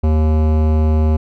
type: tone with hard clipping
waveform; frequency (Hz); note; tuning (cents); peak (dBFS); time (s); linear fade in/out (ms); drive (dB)
sine; 77.78; D#2; 0; -13; 0.03-1.17; 10; 17
effects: none